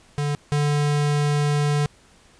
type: tone pair in turn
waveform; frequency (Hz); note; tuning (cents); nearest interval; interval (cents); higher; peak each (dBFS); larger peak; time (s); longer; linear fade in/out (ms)
square; 145.8 / 146.62; D3 / D3; -12 / -3; unison; 9; second; -22 / -19; second; 0.18-0.35 / 0.52-1.86; second; 0
effects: pink hiss -54 dBFS RMS until 2.39 s + resampled to 22050 Hz